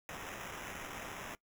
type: noise with sample-and-hold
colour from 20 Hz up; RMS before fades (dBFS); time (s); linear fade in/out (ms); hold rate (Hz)
blue; -45; 0.09-1.35; 0; 4410
effects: noise-tail reverb RT60 0.1 s tail -21 dB re dry